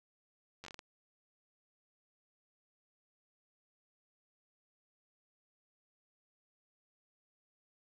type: slowing click train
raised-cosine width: 0.2 ms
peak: -30 dBFS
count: 7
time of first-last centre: 0.64-0.792 s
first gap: 10 ms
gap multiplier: 1.37
effects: none